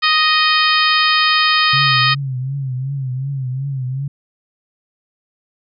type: harmonic tone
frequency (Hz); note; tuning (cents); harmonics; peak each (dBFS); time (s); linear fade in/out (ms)
622.3; D#5; 0; 2 / 3 / 4 / 5 / 6 / 7 / 8; -16 / -18 / -19 / -20 / -21 / -21 / -22; 0.02-2.15; 20
type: tone with vibrato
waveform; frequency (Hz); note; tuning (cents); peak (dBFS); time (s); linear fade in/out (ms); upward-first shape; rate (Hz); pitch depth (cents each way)
sine; 133.2; C3; +31; -19; 1.73-4.08; 5; triangle; 2.7; 110
effects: none